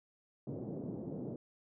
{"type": "band-pass noise", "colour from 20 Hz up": "pink", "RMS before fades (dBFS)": -42, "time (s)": [0.47, 1.36], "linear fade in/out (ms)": 2, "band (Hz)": [130, 490], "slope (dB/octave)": 24, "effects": []}